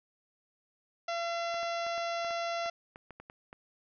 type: harmonic tone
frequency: 680 Hz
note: F5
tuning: 46 cents flat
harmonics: 1 / 2 / 3 / 4 / 5 / 6 / 7 / 8 / 9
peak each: -33 / -39 / -43 / -45 / -47 / -49 / -50 / -51 / -52 dBFS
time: 1.08-2.7 s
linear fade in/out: 5 ms
type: clicks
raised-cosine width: 0.5 ms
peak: -32 dBFS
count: 12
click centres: 1.543 / 1.631 / 1.866 / 1.979 / 2.247 / 2.308 / 2.66 / 2.959 / 3.107 / 3.2 / 3.299 / 3.529 s
effects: none